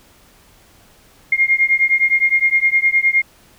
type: beating tone pair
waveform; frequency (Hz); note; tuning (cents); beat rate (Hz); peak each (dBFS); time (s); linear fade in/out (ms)
sine; 2124 / 2133.7; C7 / C7; +25 / +33; 9.7; -15; 1.32-3.22; 5
effects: pink hiss -50 dBFS RMS until 3.58 s